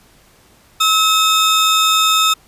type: tone pair together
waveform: 35% pulse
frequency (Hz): 1290 / 3649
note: E6 / A#7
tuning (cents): -38 / -38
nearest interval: octave + tritone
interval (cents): 1800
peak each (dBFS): -12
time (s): 0.8-2.34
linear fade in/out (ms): 10
effects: pink hiss -50 dBFS RMS until 2.47 s + resampled to 32000 Hz